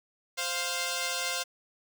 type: tone pair together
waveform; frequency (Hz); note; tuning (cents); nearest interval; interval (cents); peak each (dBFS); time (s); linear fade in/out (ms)
5% pulse; 523.3 / 699.2; C5 / F5; 0 / +2; perfect fourth; 502; -21; 0.37-1.44; 20
effects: none